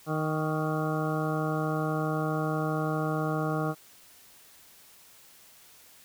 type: harmonic tone with a mistuned harmonic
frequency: 155.4 Hz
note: D#3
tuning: 2 cents flat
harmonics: 1 / 2 / 3 / 4 / 5 / 7 / 8 / 9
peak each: -30 / -33 / -35 / -36 / -37 / -38 / -39 / -40 dBFS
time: 0.06-3.75 s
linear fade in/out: 50 ms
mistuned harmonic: 7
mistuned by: +40 cents
effects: white hiss -55 dBFS RMS until 6.04 s